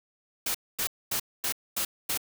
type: noise bursts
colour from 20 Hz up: white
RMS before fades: -29 dBFS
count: 6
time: 0.46-2.176 s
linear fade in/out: 5 ms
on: 86 ms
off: 240 ms
effects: none